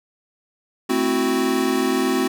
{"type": "chord", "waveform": "square", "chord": "F# half-diminished seventh", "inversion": "first", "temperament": "equal", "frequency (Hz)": [220, 261.6, 329.6, 370], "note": ["A3", "C4", "E4", "F#4"], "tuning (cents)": [0, 0, 0, 0], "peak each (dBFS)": [-28, -22, -27, -23], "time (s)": [0.89, 2.28], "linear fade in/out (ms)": 10, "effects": []}